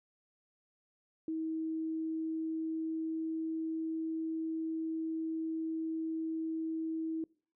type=tone with pitch glide; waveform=sine; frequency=320 to 322 Hz; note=D#4 to E4; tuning=+49 to -41 cents; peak=-33 dBFS; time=1.28-7.24 s; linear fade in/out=2 ms; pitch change=+10 cents; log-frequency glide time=1.7-4.02 s; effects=noise-tail reverb RT60 0.5 s tail -25 dB re dry